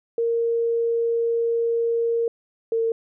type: tone pair in turn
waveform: sine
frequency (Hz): 464 / 455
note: A#4 / A#4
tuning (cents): -8 / -42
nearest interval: unison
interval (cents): 34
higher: first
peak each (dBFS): -19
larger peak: neither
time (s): 0.18-2.28 / 2.72-2.92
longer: first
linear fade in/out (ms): 2
effects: none